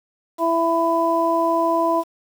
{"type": "harmonic tone", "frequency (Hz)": 332.7, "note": "E4", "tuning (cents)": 16, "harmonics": [1, 2, 3], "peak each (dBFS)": [-22, -20, -20], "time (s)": [0.38, 2.04], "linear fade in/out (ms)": 50, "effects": ["7-bit"]}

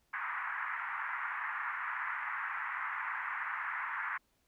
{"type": "band-pass noise", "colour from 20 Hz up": "white", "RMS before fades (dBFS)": -38, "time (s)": [0.13, 4.18], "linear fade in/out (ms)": 10, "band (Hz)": [930, 2000], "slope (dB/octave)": 48, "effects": ["pink hiss -75 dBFS RMS until 4.47 s"]}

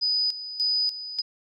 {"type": "tone with tremolo", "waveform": "sine", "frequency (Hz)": 4978, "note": "D#8", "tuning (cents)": 0, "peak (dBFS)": -21, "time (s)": [0.01, 1.22], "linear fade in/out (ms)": 20, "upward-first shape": "square", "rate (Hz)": 1.7, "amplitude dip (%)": 75, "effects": []}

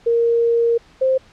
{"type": "tone pair in turn", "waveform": "sine", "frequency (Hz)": [466.2, 524.5], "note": ["A#4", "C5"], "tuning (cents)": [0, 4], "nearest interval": "major second", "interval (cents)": 204, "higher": "second", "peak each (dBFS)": -13, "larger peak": "neither", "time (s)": [[0.06, 0.78], [1.01, 1.18]], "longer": "first", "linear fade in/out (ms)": 10, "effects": ["pink hiss -50 dBFS RMS until 1.32 s", "low-pass 5000 Hz 12 dB/octave"]}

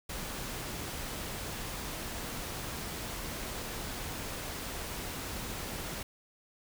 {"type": "noise", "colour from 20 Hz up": "pink", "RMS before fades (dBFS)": -39, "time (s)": [0.09, 6.03], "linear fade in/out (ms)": 5, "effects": []}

